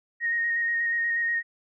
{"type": "tone with vibrato", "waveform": "sine", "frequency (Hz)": 1864.7, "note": "A#6", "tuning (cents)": 0, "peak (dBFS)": -23, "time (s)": [0.2, 1.43], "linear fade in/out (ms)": 50, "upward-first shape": "square", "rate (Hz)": 8.3, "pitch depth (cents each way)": 13, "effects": []}